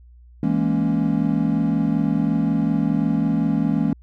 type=chord; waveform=triangle; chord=A# half-diminished seventh; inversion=second; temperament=equal; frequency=164.81 / 207.7 / 233.1 / 277.2 Hz; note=E3 / G#3 / A#3 / C#4; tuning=0 / 0 / 0 / 0 cents; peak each=-21 dBFS; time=0.43-3.93 s; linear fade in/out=2 ms; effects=added 60 Hz sine -44 dBFS peak until 4.02 s